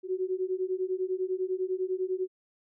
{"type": "beating tone pair", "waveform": "sine", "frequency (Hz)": [367.1, 377.1], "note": ["F#4", "F#4"], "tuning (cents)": [-14, 33], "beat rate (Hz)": 10, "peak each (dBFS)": -31, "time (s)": [0.03, 2.28], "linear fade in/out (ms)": 50, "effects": []}